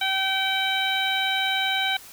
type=harmonic tone; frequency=770 Hz; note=G5; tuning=31 cents flat; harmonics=1 / 2 / 3 / 4 / 5; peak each=-28 / -28 / -28 / -28 / -28 dBFS; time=0.01-1.97 s; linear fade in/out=5 ms; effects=white hiss -45 dBFS RMS until 2.12 s